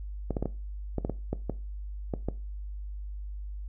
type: clicks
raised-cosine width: 2 ms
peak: -16 dBFS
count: 11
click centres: 0.307 / 0.368 / 0.426 / 0.457 / 0.983 / 1.049 / 1.097 / 1.33 / 1.497 / 2.138 / 2.286 s
effects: noise-tail reverb RT60 0.3 s tail -18 dB re dry + added 50 Hz sine -35 dBFS peak until 3.68 s